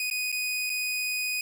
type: tone with dropouts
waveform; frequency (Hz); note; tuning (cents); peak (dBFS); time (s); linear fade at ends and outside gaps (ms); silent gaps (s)
sawtooth; 2489; D#7; 0; -24; 0-1.41; 2; 0.101-0.111 / 0.318-0.325 / 0.696-0.7
effects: none